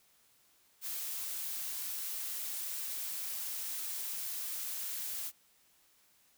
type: noise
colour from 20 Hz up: blue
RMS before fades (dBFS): -39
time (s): 0.81-5.32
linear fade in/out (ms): 50
effects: white hiss -68 dBFS RMS until 6.37 s